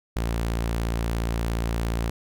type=tone; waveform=sawtooth; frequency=57.1 Hz; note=A#1; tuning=35 cents flat; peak=-20 dBFS; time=0.16-2.1 s; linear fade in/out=5 ms; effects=none